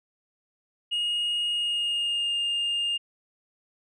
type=tone with pitch glide; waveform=sine; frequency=2867 to 2819 Hz; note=F7 to F7; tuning=+45 to +16 cents; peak=-22 dBFS; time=0.91-2.98 s; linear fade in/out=20 ms; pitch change=-29 cents; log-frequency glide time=1.51-2.36 s; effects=tanh soft clip ceiling -23 dBFS